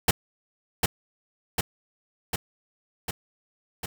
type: noise with echo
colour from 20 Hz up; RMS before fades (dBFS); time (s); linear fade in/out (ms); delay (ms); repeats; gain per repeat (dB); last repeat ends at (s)
pink; -18; 0.08-0.11; 5; 750; 5; -3; 3.86
effects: none